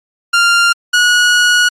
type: tone pair in turn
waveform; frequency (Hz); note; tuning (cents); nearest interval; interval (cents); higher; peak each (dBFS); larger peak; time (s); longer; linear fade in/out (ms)
sawtooth; 1394 / 1457.2; F6 / F#6; -4 / -27; minor second; 77; second; -4; neither; 0.33-0.73 / 0.93-1.69; second; 10
effects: low-pass 8000 Hz 12 dB/octave + Opus 48 kbps